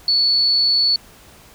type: tone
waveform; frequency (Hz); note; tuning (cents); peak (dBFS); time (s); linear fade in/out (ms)
sine; 4435; C#8; 0; -13; 0.08-0.96; 2
effects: pink hiss -46 dBFS RMS until 1.54 s